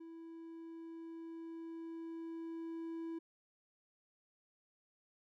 triangle tone with level ramp, 329.6 Hz, E4, in tune, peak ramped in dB -47 to -38 dBFS, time 0-3.19 s, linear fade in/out 10 ms, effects none

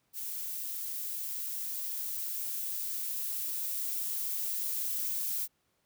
violet noise with level ramp, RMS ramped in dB -38 to -33 dBFS, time 0.13-5.48 s, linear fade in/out 50 ms, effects pink hiss -75 dBFS RMS until 5.85 s + high-pass 80 Hz 12 dB/octave

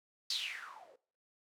violet noise with low-pass filter sweep, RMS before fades -42 dBFS, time 0.3-0.96 s, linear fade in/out 5 ms, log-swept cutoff 4600 to 460 Hz, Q 7.9, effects noise-tail reverb RT60 0.5 s tail -21 dB re dry

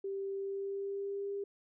sine tone with pitch glide, 392 to 400.2 Hz, G4 to G4, 0 to +36 cents, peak -35 dBFS, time 0.04-1.44 s, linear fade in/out 5 ms, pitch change +36 cents, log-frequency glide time 0.35-1.32 s, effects none

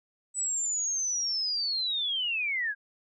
sine linear sweep, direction down, 8010 to 1586 Hz, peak -27 dBFS, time 0.34-2.75 s, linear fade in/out 50 ms, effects none

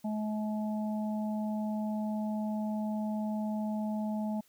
harmonic tone, 213.8 Hz, A3, 49 cents flat, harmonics 1 / 3 / 4, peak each -31 / -41 / -43 dBFS, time 0.04-4.41 s, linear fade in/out 10 ms, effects white hiss -66 dBFS RMS until 4.48 s

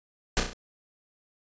pink noise with echo, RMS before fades -23 dBFS, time 0.37-0.4 s, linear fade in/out 0 ms, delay 33 ms, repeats 4, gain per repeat -5 dB, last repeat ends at 0.532 s, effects resampled to 16000 Hz

